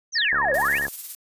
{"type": "exponential two-way sweep", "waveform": "sine", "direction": "down then up", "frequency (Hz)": [6420, 500, 3164], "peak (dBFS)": -21, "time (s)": [0.12, 0.8], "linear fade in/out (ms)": 50, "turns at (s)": 0.53}
{"type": "tone with vibrato", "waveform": "sine", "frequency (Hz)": 1760, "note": "A6", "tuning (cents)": 0, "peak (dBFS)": -22, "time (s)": [0.15, 0.87], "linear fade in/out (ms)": 10, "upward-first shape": "square", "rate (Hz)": 15, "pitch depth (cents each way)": 73}
{"type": "click train", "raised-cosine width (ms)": 1, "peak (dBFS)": -21, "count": 40, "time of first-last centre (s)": [0.33, 0.882], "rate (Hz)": 70.7}
{"type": "noise with tremolo", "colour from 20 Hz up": "violet", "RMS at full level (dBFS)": -30, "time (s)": [0.54, 1.15], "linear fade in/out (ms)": 2, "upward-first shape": "sine", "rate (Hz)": 18, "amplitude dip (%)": 45}
{"effects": ["resampled to 32000 Hz"]}